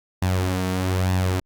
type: tone with flanger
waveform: sawtooth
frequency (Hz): 92.5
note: F#2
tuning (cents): 0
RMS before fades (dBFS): -22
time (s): 0.22-1.4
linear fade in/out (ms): 5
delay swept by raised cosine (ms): 1.1 to 4.5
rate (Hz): 1.1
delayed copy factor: +0.55
effects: Opus 48 kbps